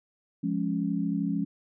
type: chord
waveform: sine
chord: Db major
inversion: first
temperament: equal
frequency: 174.61 / 207.7 / 277.2 Hz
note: F3 / Ab3 / Db4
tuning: 0 / 0 / 0 cents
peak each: -30 dBFS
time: 0.43-1.45 s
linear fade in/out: 10 ms
effects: none